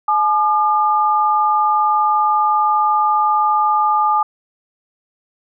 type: tone pair together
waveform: sine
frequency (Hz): 852 / 1206.7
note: G#5 / D6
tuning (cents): +44 / +47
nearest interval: tritone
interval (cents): 603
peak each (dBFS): -15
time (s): 0.08-4.23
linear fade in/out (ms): 5
effects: none